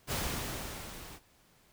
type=noise with level ramp; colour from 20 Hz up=pink; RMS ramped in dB=-32 to -49 dBFS; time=0.07-1.2 s; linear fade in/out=50 ms; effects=pink hiss -65 dBFS RMS until 1.72 s